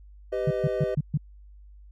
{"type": "chord", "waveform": "triangle", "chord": "G augmented", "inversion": "none", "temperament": "equal with one note detuned", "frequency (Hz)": [392, 503.1, 622.3], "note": ["G4", "B4", "D#5"], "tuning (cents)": [0, 32, 0], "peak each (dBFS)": -28, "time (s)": [0.32, 0.95], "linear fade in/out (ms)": 10}
{"type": "tone bursts", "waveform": "sine", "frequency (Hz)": 148, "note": "D3", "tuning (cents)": 14, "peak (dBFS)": -20, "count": 5, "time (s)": [0.47, 1.175], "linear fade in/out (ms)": 5, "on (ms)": 37, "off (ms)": 130}
{"effects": ["added 50 Hz sine -46 dBFS peak until 1.91 s"]}